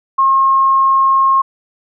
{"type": "tone", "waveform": "sine", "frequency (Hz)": 1076, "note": "C6", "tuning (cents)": 48, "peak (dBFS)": -8, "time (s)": [0.18, 1.42], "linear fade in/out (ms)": 10, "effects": []}